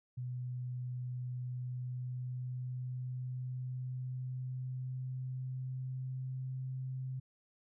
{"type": "tone with pitch glide", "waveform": "sine", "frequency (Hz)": [124.9, 130.13], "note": ["B2", "C3"], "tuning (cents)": [20, -9], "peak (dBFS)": -37, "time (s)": [0.17, 7.2], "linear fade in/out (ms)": 10, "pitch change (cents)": 71, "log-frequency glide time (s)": [1.4, 6.58], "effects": []}